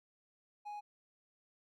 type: tone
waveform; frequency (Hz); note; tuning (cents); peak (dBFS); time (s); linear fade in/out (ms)
triangle; 830.6; G#5; 0; -40; 0.65-0.81; 20
effects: none